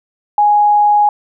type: tone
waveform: sine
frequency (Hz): 830.6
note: G#5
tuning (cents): 0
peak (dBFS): -7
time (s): 0.38-1.09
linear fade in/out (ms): 2
effects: none